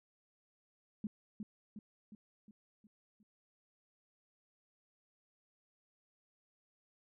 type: tone with echo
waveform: sine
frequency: 210.6 Hz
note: G#3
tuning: 24 cents sharp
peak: -35 dBFS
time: 1.04-1.07 s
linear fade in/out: 2 ms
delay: 360 ms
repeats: 6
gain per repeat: -5 dB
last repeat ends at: 3.23 s
effects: none